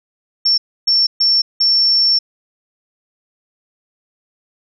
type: tone bursts at uneven times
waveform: sine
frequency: 5430 Hz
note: F8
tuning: 50 cents flat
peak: -10 dBFS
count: 4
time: 0.45-0.58 / 0.87-1.07 / 1.2-1.42 / 1.6-2.19 s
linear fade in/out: 10 ms
effects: none